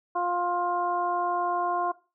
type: harmonic tone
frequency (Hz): 352.3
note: F4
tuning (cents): +15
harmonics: 1 / 2 / 3 / 4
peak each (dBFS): -33 / -28 / -28 / -39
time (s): 0.15-1.92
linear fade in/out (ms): 10
effects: noise-tail reverb RT60 0.3 s tail -18 dB re dry